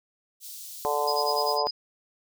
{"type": "high-pass noise", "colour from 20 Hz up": "white", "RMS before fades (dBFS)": -41, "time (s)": [0.4, 1.59], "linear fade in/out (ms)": 50, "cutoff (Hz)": 3800, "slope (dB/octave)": 24}
{"type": "harmonic tone", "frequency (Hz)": 146.5, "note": "D3", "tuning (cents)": -4, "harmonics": [3, 4, 5, 6, 7], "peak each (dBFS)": [-30, -30, -30, -30, -30], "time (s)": [0.85, 1.67], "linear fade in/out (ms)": 0}
{"type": "tone with tremolo", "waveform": "sine", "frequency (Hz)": 4978, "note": "D#8", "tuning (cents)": 0, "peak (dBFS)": -26, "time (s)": [1.07, 1.71], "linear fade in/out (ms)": 10, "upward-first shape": "sine", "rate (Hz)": 10, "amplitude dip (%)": 95}
{"effects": []}